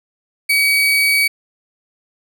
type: tone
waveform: 35% pulse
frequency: 2267 Hz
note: C#7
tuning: 38 cents sharp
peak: -10 dBFS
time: 0.49-1.28 s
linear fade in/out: 10 ms
effects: none